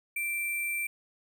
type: tone with sample-and-hold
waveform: sine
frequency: 2349 Hz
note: D7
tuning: in tune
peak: -29 dBFS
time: 0.16-0.87 s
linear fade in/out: 5 ms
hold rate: 11025 Hz
effects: none